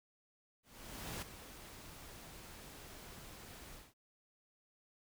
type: noise with ADSR envelope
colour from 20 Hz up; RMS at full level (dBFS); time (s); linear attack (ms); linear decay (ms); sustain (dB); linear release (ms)
pink; -43; 0.63-3.94; 590; 11; -10; 200
effects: none